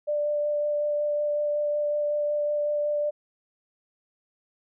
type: tone with vibrato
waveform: sine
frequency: 591 Hz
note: D5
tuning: 11 cents sharp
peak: -23 dBFS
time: 0.07-3.11 s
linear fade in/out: 20 ms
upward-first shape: sine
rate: 5.4 Hz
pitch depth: 9 cents each way
effects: none